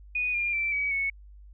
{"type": "tone with pitch steps", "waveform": "sine", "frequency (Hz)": [2474, 2405, 2338, 2273, 2209], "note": ["D#7", "D7", "D7", "C#7", "C#7"], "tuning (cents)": [-10, 41, -8, 43, -7], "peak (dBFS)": -25, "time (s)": [0.15, 1.1], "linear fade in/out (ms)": 5, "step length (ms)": 190, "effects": ["added 50 Hz sine -46 dBFS peak until 1.53 s"]}